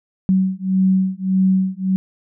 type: beating tone pair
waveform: sine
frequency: 188 / 189.7 Hz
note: F#3 / F#3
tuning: +28 / +43 cents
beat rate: 1.7 Hz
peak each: -17 dBFS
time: 0.29-1.96 s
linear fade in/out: 0 ms
effects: none